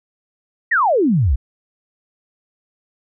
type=exponential sweep; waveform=sine; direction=down; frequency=1975.5 to 55 Hz; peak=-12 dBFS; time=0.71-1.36 s; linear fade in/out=10 ms; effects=none